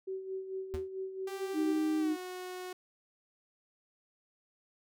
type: tone with tremolo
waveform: sine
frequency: 380.7 Hz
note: F#4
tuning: 49 cents sharp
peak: -34 dBFS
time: 0.07-1.79 s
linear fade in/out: 10 ms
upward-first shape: sine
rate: 4.5 Hz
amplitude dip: 60%
type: tone with exponential decay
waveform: square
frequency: 80.7 Hz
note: E2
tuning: 36 cents flat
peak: -33 dBFS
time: 0.74-0.88 s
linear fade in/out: 0 ms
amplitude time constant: 30 ms
type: tone with pitch glide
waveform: sawtooth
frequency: 392 to 365.7 Hz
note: G4 to F#4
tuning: 0 to -20 cents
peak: -36 dBFS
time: 1.27-2.73 s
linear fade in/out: 5 ms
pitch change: -120 cents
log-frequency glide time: 1.99-2.12 s
type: tone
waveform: sine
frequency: 311.1 Hz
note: D#4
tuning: in tune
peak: -28 dBFS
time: 1.53-2.17 s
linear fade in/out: 50 ms
effects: none